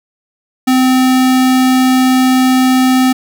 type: tone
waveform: square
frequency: 257.7 Hz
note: C4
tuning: 26 cents flat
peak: -8 dBFS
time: 0.67-3.13 s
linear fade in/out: 10 ms
effects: none